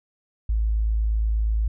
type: tone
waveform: sine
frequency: 54.2 Hz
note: A1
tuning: 25 cents flat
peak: -19 dBFS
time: 0.49-1.68 s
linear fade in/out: 5 ms
effects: none